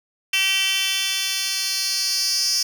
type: tone with high-pass filter sweep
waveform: 10% pulse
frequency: 385.4 Hz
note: G4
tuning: 29 cents flat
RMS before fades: -22 dBFS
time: 0.33-2.63 s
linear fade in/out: 5 ms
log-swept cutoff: 2900 to 5100 Hz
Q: 5.5
effects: none